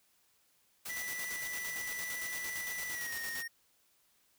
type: noise with tremolo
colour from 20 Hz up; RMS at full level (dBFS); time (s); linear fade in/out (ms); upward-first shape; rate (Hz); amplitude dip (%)
white; -42; 0.85-3.43; 10; square; 8.8; 45
type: tone with pitch glide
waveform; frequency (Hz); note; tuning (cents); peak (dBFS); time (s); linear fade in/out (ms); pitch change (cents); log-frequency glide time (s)
square; 1975.5 to 1853.9; B6 to A#6; 0 to -10; -39; 0.89-3.48; 10; -110; 2.91-3.14
effects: white hiss -71 dBFS RMS until 4.38 s